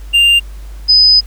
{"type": "tone pair in turn", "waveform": ["triangle", "sine"], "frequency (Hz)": [2794, 5013], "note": ["F7", "D#8"], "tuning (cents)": [0, 12], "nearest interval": "minor seventh", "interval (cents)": 1012, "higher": "second", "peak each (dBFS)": -4, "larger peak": "neither", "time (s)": [[0.13, 0.4], [0.88, 1.21]], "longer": "second", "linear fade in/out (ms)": 20, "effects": ["added 50 Hz sine -26 dBFS peak until 1.26 s", "pink hiss -44 dBFS RMS until 1.26 s"]}